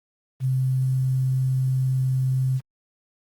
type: tone with quantisation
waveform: sine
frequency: 130.5 Hz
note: C3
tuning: 4 cents flat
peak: -19 dBFS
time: 0.4-2.61 s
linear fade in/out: 50 ms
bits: 8
effects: Opus 32 kbps